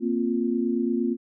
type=chord; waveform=sine; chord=Bb suspended second; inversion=none; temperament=equal; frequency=233.1 / 261.6 / 349.2 Hz; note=Bb3 / C4 / F4; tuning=0 / 0 / 0 cents; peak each=-25 / -27 / -27 dBFS; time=0-1.17 s; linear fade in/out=50 ms; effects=none